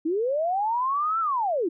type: linear two-way sweep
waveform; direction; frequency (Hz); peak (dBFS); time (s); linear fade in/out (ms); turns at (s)
sine; up then down; 301 to 1360 to 301; -22; 0.05-1.69; 10; 1.2
effects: none